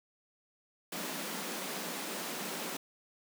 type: high-pass noise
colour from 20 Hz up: pink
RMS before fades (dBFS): -39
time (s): 0.92-2.77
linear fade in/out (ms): 5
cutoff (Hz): 170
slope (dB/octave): 96
effects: none